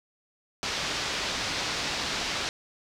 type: low-pass noise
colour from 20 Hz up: white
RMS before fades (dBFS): -31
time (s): 0.63-2.49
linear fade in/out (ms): 0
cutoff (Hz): 5400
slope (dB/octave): 24
effects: none